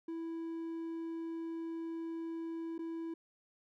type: tone with dropouts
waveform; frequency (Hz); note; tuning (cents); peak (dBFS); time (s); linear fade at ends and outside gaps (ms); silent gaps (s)
triangle; 329.6; E4; 0; -36; 0.08-3.14; 5; 2.781-2.79
effects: none